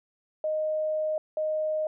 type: tone pair in turn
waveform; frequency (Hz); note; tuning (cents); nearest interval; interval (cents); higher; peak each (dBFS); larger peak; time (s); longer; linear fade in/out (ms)
sine; 620 / 620; D#5 / D#5; -6 / -6; unison; 0; neither; -25; neither; 0.44-1.18 / 1.37-1.87; first; 2
effects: none